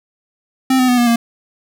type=tone with pitch steps; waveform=square; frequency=261.6 / 254.3 / 247.2 / 240.3 / 233.6 Hz; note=C4 / C4 / B3 / B3 / A#3; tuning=0 / -49 / +2 / -47 / +4 cents; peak=-11 dBFS; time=0.7-1.16 s; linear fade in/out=5 ms; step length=92 ms; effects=none